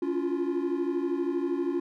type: tone cluster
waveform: triangle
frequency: 281.8 / 342.1 / 354.7 Hz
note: C#4 / F4 / F4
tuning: +29 / -36 / +27 cents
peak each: -28 dBFS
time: 0.02-1.8 s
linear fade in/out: 5 ms
effects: tanh soft clip ceiling -18 dBFS